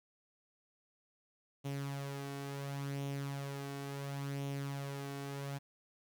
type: tone with flanger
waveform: sawtooth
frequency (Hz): 139.6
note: C#3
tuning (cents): +13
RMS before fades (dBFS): -41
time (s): 1.64-5.59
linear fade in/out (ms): 20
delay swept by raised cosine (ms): 0.31 to 2.71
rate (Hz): 0.71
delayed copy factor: +0.5
effects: 11-bit